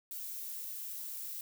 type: noise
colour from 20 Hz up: violet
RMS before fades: -42 dBFS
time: 0.11-1.41 s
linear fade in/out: 2 ms
effects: none